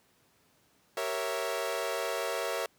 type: chord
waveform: sawtooth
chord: G diminished seventh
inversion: none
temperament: equal with one note detuned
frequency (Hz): 389.5 / 466.2 / 554.4 / 659.3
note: G4 / Bb4 / Db5 / Fb5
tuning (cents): -11 / 0 / 0 / 0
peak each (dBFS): -36 / -32 / -32 / -32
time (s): 0.97-2.66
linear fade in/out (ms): 2
effects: pink hiss -67 dBFS RMS until 2.78 s + high-pass 100 Hz 12 dB/octave